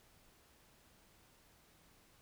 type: silence
effects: pink hiss -67 dBFS RMS until 2.21 s